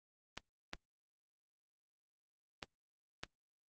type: clicks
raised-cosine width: 0.2 ms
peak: -23 dBFS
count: 4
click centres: 0.376 / 0.734 / 2.628 / 3.235 s
effects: Opus 24 kbps